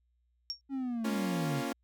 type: tone with exponential decay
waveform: sine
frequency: 5530 Hz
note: F8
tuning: 18 cents flat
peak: -29 dBFS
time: 0.5-0.61 s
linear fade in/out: 0 ms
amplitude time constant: 22 ms
type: linear sweep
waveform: triangle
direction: down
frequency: 277.2 to 131.3 Hz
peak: -30 dBFS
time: 0.69-1.63 s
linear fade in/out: 50 ms
type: chord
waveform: sawtooth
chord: Bb minor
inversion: none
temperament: equal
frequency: 233.1 / 277.2 / 349.2 Hz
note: Bb3 / Db4 / F4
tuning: 0 / 0 / 0 cents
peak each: -34 / -32 / -36 dBFS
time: 1.04-1.73 s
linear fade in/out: 10 ms
effects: added 60 Hz sine -70 dBFS peak until 1.83 s